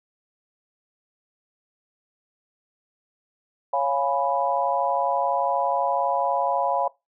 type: chord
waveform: sine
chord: C# dominant seventh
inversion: none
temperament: equal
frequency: 554.4 / 698.5 / 830.6 / 987.8 Hz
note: C#5 / E#5 / G#5 / B5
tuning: 0 / 0 / 0 / 0 cents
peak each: -26 dBFS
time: 3.73-6.88 s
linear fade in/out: 5 ms
effects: noise-tail reverb RT60 0.2 s tail -20 dB re dry